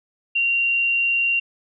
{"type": "tone", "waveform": "sine", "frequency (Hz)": 2762, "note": "F7", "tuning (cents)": -20, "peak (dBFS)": -17, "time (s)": [0.35, 1.4], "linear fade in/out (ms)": 10, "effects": []}